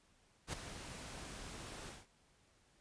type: noise with ADSR envelope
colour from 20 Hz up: pink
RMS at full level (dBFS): -39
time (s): 0.47-2.07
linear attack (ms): 61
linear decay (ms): 6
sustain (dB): -10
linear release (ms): 190
effects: pink hiss -71 dBFS RMS until 2.8 s + resampled to 22050 Hz